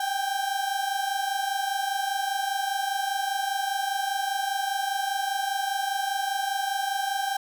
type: tone pair together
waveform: 35% pulse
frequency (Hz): 776 / 801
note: G5 / G5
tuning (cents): -18 / +37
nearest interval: minor second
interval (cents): 55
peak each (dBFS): -27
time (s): 0-7.37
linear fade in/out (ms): 5
effects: none